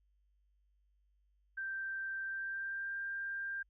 sine tone with pitch glide, 1568 to 1590.8 Hz, G6 to G6, 0 to +25 cents, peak -37 dBFS, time 1.57-3.63 s, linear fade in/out 10 ms, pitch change +25 cents, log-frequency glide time 2.23-2.96 s, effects added 50 Hz sine -70 dBFS peak until 3.69 s

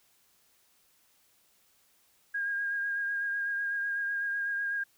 sine tone with vibrato, 1623 Hz, G#6, 40 cents flat, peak -29 dBFS, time 2.34-4.84 s, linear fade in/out 10 ms, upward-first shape sine, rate 8 Hz, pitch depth 21 cents each way, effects white hiss -67 dBFS RMS until 4.97 s

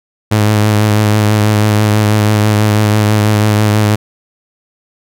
sawtooth tone with vibrato, 106 Hz, G#2, 36 cents sharp, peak -4 dBFS, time 0.31-3.96 s, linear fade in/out 10 ms, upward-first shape triangle, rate 6.1 Hz, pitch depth 37 cents each way, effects none

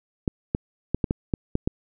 clicks, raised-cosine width 3 ms, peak -9 dBFS, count 8, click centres 0.278 / 0.549 / 0.946 / 1.042 / 1.109 / 1.338 / 1.554 / 1.675 s, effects none

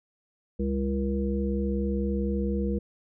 harmonic tone with a mistuned harmonic, 67.9 Hz, C#2, 35 cents flat, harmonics 1 / 3 / 5 / 7, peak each -29 / -28 / -34 / -33 dBFS, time 0.59-2.79 s, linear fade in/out 10 ms, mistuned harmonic 3, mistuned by -37 cents, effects none

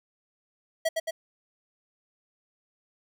square tone with echo, 649 Hz, E5, 27 cents flat, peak -23 dBFS, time 0.85-0.89 s, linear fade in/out 10 ms, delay 110 ms, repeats 2, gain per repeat -3 dB, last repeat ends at 1.11 s, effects none

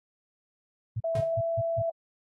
sine tone bursts, 112.5 Hz, A2, 39 cents sharp, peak -27 dBFS, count 5, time 0.96-1.82 s, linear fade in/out 10 ms, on 44 ms, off 160 ms
sine tone with pitch glide, 659.3 to 665.4 Hz, E5 to E5, 0 to +16 cents, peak -26 dBFS, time 1.04-1.9 s, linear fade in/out 5 ms, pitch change +16 cents, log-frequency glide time 1.32-1.37 s
square tone with exponential decay, 144.7 Hz, D3, 25 cents flat, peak -31 dBFS, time 1.15-1.35 s, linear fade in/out 2 ms, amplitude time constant 43 ms
effects AAC 32 kbps

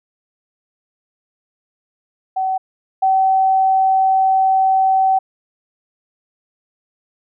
sine tone pair in turn, 759 / 764.7 Hz, F#5 / G5, +44 / -43 cents, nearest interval unison, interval 13 cents, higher second, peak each -16 / -11 dBFS, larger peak second, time 2.36-2.58 / 3.02-5.19 s, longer second, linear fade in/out 10 ms, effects none

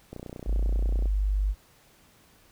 click train, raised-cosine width 2 ms, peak -25 dBFS, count 29, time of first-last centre 0.13-1.057 s, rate 30.2 Hz
sine tone, 49.76 Hz, G1, 27 cents sharp, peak -22 dBFS, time 0.45-1.55 s, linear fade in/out 50 ms
effects pink hiss -59 dBFS RMS until 2.51 s

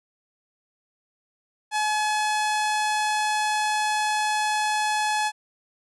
sawtooth tone, 851 Hz, G#5, 42 cents sharp, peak -18 dBFS, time 1.71-5.32 s, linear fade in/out 50 ms, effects resampled to 24000 Hz

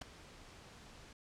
pink noise with ADSR envelope, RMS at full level -41 dBFS, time 0.01-1.13 s, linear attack 8 ms, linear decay 8 ms, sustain -15 dB, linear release 4 ms, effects low-pass 7000 Hz 12 dB/octave

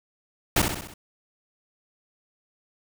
pink noise with echo, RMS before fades -20 dBFS, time 0.56-0.62 s, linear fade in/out 5 ms, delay 64 ms, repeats 5, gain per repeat -5 dB, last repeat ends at 0.94 s, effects none

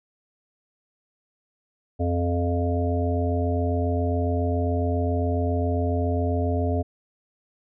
harmonic tone with a mistuned harmonic, 87.31 Hz, F2, in tune, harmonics 1 / 3 / 5 / 7 / 8, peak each -23 / -28 / -30 / -31 / -32 dBFS, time 1.99-6.83 s, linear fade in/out 20 ms, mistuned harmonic 5, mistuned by -22 cents, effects none

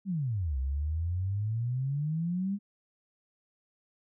sine exponential two-way sweep, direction down then up, 205.6 to 64.3 to 205.6 Hz, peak -28 dBFS, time 0.05-2.59 s, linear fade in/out 50 ms, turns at 0.58 s, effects none

